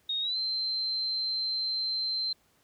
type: tone with pitch glide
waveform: sine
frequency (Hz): 3729 to 4114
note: A#7 to C8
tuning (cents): 0 to -30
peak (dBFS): -28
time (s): 0.09-2.33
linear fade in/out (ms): 5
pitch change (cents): +170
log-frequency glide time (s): 0.21-0.37
effects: pink hiss -67 dBFS RMS until 2.63 s + high-pass 60 Hz 12 dB/octave